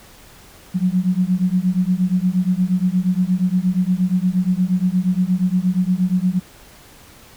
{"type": "beating tone pair", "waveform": "sine", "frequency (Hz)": [178.8, 187.3], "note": ["F3", "F#3"], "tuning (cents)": [41, 21], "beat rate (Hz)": 8.5, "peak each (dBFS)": -18, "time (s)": [0.74, 6.4], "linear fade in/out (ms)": 20, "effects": ["pink hiss -45 dBFS RMS until 7.36 s"]}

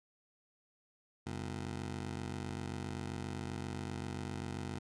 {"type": "ring-modulated tone", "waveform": "20% pulse", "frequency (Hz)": 113, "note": "A2", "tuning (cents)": 47, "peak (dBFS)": -31, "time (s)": [1.26, 4.79], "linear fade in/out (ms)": 10, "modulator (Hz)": 23.8, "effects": ["resampled to 22050 Hz"]}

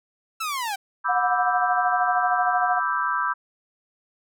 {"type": "linear sweep", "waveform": "sawtooth", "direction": "down", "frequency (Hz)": [1344, 758], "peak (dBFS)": -22, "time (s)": [0.4, 0.76], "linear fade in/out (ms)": 10}
{"type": "chord", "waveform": "sine", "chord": "E minor seventh", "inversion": "second", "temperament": "equal", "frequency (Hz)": [987.8, 1174.7, 1318.5, 1568], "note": ["B5", "D6", "E6", "G6"], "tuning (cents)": [0, 0, 0, 0], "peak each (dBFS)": -27, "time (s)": [1.04, 3.34], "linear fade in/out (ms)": 20}
{"type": "tone with tremolo", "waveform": "sine", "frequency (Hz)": 725, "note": "F#5", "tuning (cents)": -35, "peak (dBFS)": -19, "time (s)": [1.08, 2.8], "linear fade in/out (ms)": 20, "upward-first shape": "sine", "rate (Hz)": 13, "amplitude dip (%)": 65}
{"effects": []}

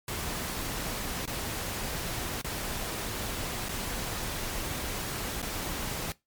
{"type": "noise with dropouts", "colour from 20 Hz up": "pink", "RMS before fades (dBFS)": -34, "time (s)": [0.08, 6.12], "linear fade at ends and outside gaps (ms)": 1, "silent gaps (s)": [[1.255, 1.276], [2.414, 2.445], [3.686, 3.692], [5.418, 5.427]], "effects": ["noise-tail reverb RT60 0.2 s tail -21 dB re dry", "MP3 96 kbps"]}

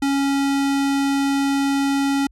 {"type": "tone", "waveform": "square", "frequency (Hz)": 277.2, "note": "C#4", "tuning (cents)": 0, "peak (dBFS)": -18, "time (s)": [0.02, 2.27], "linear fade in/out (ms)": 5, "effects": ["added 50 Hz sine -50 dBFS peak until 2.31 s", "low-pass 10000 Hz 12 dB/octave"]}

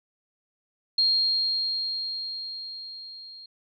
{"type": "tone with level ramp", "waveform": "sine", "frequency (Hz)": 4230, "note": "C8", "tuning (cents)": 18, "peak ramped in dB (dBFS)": [-18, -42], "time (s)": [0.98, 3.46], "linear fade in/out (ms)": 5, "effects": []}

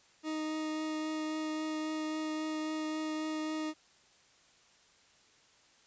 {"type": "tone with vibrato", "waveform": "40% pulse", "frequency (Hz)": 311.1, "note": "D#4", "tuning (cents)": 0, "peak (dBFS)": -33, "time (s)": [0.23, 3.74], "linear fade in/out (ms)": 50, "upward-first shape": "triangle", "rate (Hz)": 3.7, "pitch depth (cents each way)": 10, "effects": ["white hiss -64 dBFS RMS until 5.86 s", "resampled to 16000 Hz"]}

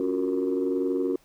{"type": "chord", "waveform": "sine", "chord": "Gb major seventh", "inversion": "second", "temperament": "equal with one note detuned", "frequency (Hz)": [277.2, 349.2, 370, 463.5], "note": ["Db4", "F4", "Gb4", "Bb4"], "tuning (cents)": [0, 0, 0, -10], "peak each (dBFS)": [-27, -32, -26, -29], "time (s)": [0, 1.16], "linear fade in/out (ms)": 2, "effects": ["tanh soft clip ceiling -17 dBFS", "pink hiss -61 dBFS RMS until 1.24 s"]}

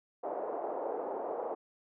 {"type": "band-pass noise", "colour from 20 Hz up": "pink", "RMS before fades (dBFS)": -37, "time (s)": [0.23, 1.55], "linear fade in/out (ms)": 10, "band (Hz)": [430, 790], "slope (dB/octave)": 24, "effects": []}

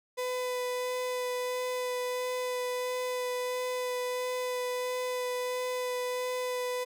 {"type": "tone with vibrato", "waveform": "35% pulse", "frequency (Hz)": 500, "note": "B4", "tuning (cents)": 21, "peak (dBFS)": -29, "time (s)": [0.17, 6.85], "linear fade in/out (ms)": 20, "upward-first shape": "sine", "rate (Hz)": 1.5, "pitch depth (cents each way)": 9, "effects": []}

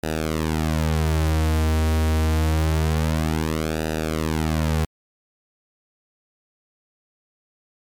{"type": "tone with flanger", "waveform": "sawtooth", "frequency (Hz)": 78.8, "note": "D#2", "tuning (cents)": 23, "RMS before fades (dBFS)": -21, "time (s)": [0.03, 4.85], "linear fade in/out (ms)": 5, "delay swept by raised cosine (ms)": [0.91, 5.81], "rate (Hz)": 0.26, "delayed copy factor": -0.95, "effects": ["MP3 96 kbps"]}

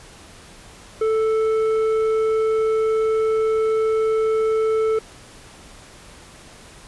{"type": "tone with tanh clipping", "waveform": "triangle", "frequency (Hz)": 440, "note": "A4", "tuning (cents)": 0, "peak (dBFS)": -18, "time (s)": [1.01, 4.99], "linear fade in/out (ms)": 5, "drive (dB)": 12, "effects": ["pink hiss -44 dBFS RMS until 6.87 s", "resampled to 24000 Hz"]}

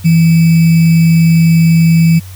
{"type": "tone with sample-and-hold", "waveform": "sine", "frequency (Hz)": 164.81, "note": "E3", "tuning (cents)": 0, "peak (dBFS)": -4, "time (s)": [0.04, 2.2], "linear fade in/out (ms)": 20, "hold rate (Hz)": 2450, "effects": ["added 93 Hz sine -27 dBFS peak until 2.35 s", "white hiss -38 dBFS RMS until 2.35 s"]}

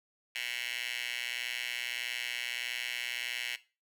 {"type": "tone with high-pass filter", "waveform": "10% pulse", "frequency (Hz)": 121.6, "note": "B2", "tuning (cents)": -26, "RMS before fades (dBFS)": -37, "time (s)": [0.35, 3.56], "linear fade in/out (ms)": 5, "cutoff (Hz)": 2400, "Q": 9, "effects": ["noise-tail reverb RT60 0.3 s tail -17 dB re dry"]}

